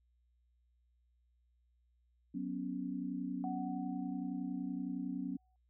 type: chord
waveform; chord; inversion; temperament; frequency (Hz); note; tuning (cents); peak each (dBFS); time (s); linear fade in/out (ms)
sine; F# suspended fourth; none; just; 185 / 246.7 / 277.5; F#3 / B3 / C#4; 0 / -2 / +2; -42 / -41 / -40; 2.34-5.37; 10
type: tone with exponential decay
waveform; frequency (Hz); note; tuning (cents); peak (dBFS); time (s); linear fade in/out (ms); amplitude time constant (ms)
sine; 745; F#5; +12; -39; 3.44-5.56; 1; 460
effects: added 60 Hz sine -70 dBFS peak until 5.69 s